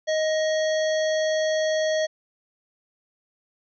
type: harmonic tone with a mistuned harmonic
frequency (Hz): 626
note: D#5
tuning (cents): +10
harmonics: 1 / 3 / 5 / 7 / 9 / 10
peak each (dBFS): -21 / -31 / -35 / -38 / -40 / -41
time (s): 0.07-2.07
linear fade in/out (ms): 20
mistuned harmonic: 5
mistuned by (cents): +100
effects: none